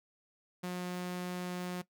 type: tone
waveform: sawtooth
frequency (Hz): 179.7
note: F3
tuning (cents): +50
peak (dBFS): -32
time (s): 0.63-1.82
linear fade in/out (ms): 10
effects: noise-tail reverb RT60 0.1 s tail -18 dB re dry